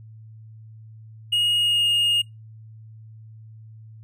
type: tone with pitch glide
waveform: triangle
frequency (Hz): 2873 to 2848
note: F7 to F7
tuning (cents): +48 to +33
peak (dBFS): -16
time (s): 1.32-2.22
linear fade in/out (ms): 10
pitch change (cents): -15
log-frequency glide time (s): 1.58-1.85
effects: noise-tail reverb RT60 0.2 s tail -24 dB re dry + added 110 Hz sine -41 dBFS peak until 4.03 s